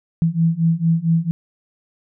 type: beating tone pair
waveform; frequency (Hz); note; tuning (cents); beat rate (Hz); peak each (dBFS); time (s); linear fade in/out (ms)
sine; 162.9 / 167.3; E3 / E3; -20 / +26; 4.4; -18 / -17; 0.22-1.31; 0
effects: none